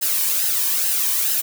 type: noise with flanger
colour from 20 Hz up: blue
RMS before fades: -20 dBFS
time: 0.01-1.42 s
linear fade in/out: 20 ms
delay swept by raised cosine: 0.86 to 1.5 ms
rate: 2.3 Hz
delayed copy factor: -0.55
effects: none